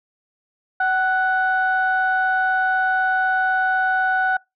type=tone pair together; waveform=sine; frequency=754 / 1482 Hz; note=F#5 / F#6; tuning=+32 / +2 cents; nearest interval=octave; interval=1170 cents; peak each=-19 / -18 dBFS; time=0.8-4.37 s; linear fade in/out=5 ms; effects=noise-tail reverb RT60 0.2 s tail -25 dB re dry + tanh soft clip ceiling -10 dBFS